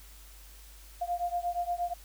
sine beating tone pair, 698 / 706.5 Hz, F5 / F5, -1 / +20 cents, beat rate 8.5 Hz, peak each -32 / -33 dBFS, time 1.01-1.94 s, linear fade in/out 10 ms, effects added 50 Hz sine -50 dBFS peak until 2.04 s + white hiss -55 dBFS RMS until 2.04 s

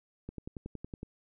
click train, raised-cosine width 3 ms, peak -27 dBFS, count 9, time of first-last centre 0.29-1.031 s, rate 10.8 Hz, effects none

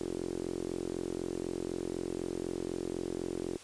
sawtooth tone with band-pass filter, 44 Hz, F1, 14 cents sharp, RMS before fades -37 dBFS, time 0-3.58 s, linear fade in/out 10 ms, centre 360 Hz, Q 4.6, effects white hiss -52 dBFS RMS until 3.63 s + resampled to 22050 Hz

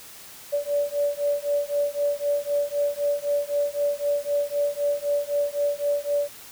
sine beating tone pair, 575 / 578.9 Hz, D5 / D5, -37 / -25 cents, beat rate 3.9 Hz, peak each -25 dBFS, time 0.52-6.29 s, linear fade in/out 20 ms, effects white hiss -44 dBFS RMS until 6.51 s

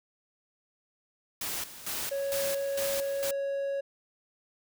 white noise with tremolo, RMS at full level -34 dBFS, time 1.41-3.31 s, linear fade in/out 5 ms, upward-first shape square, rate 2.2 Hz, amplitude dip 75%
triangle tone, 554.4 Hz, C#5, in tune, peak -27 dBFS, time 2.11-3.81 s, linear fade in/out 10 ms
effects none

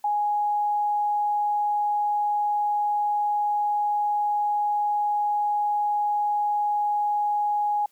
sine tone, 830.6 Hz, G#5, in tune, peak -21 dBFS, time 0.04-7.86 s, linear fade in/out 5 ms, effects white hiss -64 dBFS RMS until 7.91 s

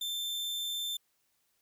40% pulse tone, 3557 Hz, A7, 18 cents sharp, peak -32 dBFS, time 0.01-0.97 s, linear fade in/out 5 ms, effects white hiss -75 dBFS RMS until 1.61 s

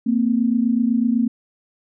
sine tone pair together, 228.9 / 256.9 Hz, A#3 / C4, -31 / -32 cents, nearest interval major second, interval 199 cents, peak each -17 / -20 dBFS, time 0.06-1.28 s, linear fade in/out 10 ms, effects none

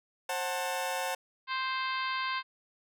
sawtooth chord, F# diminished, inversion second, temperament just, 532.8 / 740 / 888 Hz, C5 / F#5 / A5, +31 / 0 / +16 cents, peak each -32 dBFS, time 0.29-1.15 s, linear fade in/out 5 ms
harmonic tone, 523.3 Hz, C5, in tune, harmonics 2 / 3 / 4 / 5 / 6 / 7 / 8 / 9, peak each -33 / -37 / -39 / -41 / -43 / -44 / -45 / -46 dBFS, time 1.47-2.43 s, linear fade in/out 50 ms
effects none

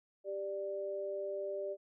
sine tone pair together, 393.8 / 590 Hz, G4 / D5, +8 / +8 cents, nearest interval perfect fifth, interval 700 cents, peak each -40 / -38 dBFS, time 0.24-1.77 s, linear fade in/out 50 ms, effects none

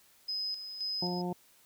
sine tone with tremolo, 5050 Hz, D#8, 25 cents sharp, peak -32 dBFS, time 0.28-1.22 s, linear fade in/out 10 ms, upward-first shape square, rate 1.9 Hz, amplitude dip 60%
harmonic tone, 178.1 Hz, F3, 34 cents sharp, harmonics 1 / 2 / 3 / 4 / 5, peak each -34 / -37 / -45 / -41 / -43 dBFS, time 1.02-1.33 s, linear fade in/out 5 ms
effects white hiss -63 dBFS RMS until 1.65 s

